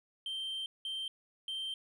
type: tone bursts at uneven times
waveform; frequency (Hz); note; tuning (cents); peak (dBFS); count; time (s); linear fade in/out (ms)
sine; 3136; G7; 0; -33; 3; 0.26-0.66 / 0.85-1.08 / 1.48-1.74; 2
effects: tanh soft clip ceiling -35 dBFS